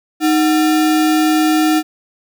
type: tone with sample-and-hold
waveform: sine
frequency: 311.1 Hz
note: D#4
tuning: in tune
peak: -10 dBFS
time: 0.2-1.83 s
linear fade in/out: 50 ms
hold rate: 1050 Hz
effects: none